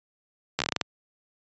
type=slowing click train; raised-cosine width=0.2 ms; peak=-7 dBFS; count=9; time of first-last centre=0.59-0.813 s; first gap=13 ms; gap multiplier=1.21; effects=high-pass 100 Hz 12 dB/octave + resampled to 16000 Hz